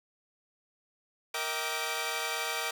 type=tone cluster; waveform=10% pulse; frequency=466.8 / 637 / 778 / 1173 Hz; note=A#4 / D#5 / G5 / D6; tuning=+2 / +41 / -13 / -2 cents; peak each=-29 dBFS; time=1.34-2.71 s; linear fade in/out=5 ms; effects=none